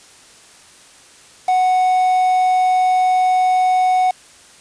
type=tone with quantisation; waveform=triangle; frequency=740 Hz; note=F#5; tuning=in tune; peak=-10 dBFS; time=1.48-4.11 s; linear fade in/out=5 ms; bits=5; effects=white hiss -45 dBFS RMS until 4.6 s + resampled to 22050 Hz